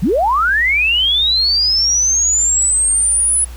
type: linear sweep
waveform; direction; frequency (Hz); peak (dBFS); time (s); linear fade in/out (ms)
sine; up; 138.59 to 10220; -11; 0.02-3.45; 10
effects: added 60 Hz sine -28 dBFS peak until 3.56 s + pink hiss -41 dBFS RMS until 3.56 s